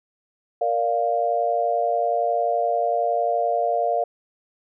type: chord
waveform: sine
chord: Bb major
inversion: none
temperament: equal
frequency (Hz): 466.2 / 587.3 / 698.5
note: Bb4 / D5 / F5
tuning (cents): 0 / 0 / 0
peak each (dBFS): -26 / -25 / -21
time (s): 0.61-4.04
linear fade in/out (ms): 5
effects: none